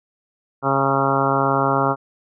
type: harmonic tone with a mistuned harmonic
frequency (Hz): 136.8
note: C#3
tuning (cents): -23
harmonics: 1 / 2 / 3 / 4 / 5 / 6 / 7 / 8 / 9 / 10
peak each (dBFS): -25 / -25 / -25 / -25 / -25 / -25 / -25 / -25 / -25 / -25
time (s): 0.62-1.96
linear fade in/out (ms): 50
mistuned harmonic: 7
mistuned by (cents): -16
effects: none